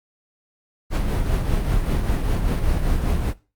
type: noise with tremolo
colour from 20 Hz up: brown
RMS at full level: -18 dBFS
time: 0.9-3.34 s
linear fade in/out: 50 ms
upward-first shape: triangle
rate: 5.1 Hz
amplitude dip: 50%
effects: noise-tail reverb RT60 0.3 s tail -19 dB re dry + Opus 48 kbps